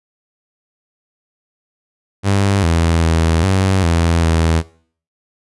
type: tone with pitch steps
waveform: sawtooth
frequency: 99.1 / 83 / 81.7 / 95.3 / 83.7 / 81.8 Hz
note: G2 / E2 / E2 / G2 / E2 / E2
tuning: +19 / +12 / -15 / -48 / +27 / -13 cents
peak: -8 dBFS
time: 2.23-4.63 s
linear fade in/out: 50 ms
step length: 400 ms
effects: noise-tail reverb RT60 0.5 s tail -20 dB re dry + resampled to 24000 Hz